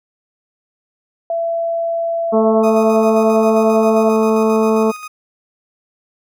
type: tone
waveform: sine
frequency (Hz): 670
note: E5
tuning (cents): +28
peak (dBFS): -16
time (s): 1.3-4.09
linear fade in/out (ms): 2
type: harmonic tone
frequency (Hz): 220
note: A3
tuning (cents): 0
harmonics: 1 / 2 / 3 / 4 / 5 / 6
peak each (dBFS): -15 / -14 / -21 / -24 / -24 / -34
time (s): 2.32-4.92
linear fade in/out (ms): 20
type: tone with tremolo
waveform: 30% pulse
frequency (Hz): 1244.5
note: D#6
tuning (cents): 0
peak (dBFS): -24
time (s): 2.63-5.08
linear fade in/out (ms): 10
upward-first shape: square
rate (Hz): 7.5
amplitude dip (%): 45
effects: none